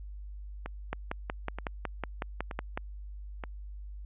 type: two click trains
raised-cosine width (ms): 0.5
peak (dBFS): -17 / -22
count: 11 / 4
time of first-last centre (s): 0.93-2.775 / 0.66-3.438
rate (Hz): 5.42 / 1.08
effects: added 50 Hz sine -40 dBFS peak until 4.05 s + resampled to 8000 Hz